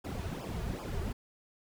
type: noise with flanger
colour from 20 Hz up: brown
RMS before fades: -37 dBFS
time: 0.04-1.13 s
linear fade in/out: 10 ms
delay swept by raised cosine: 0.49 to 3.89 ms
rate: 2.6 Hz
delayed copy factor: -1
effects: none